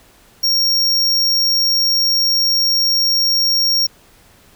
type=tone; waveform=square; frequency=5560 Hz; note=F8; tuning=9 cents flat; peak=-13 dBFS; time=0.43-3.87 s; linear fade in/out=10 ms; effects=pink hiss -49 dBFS RMS until 4.55 s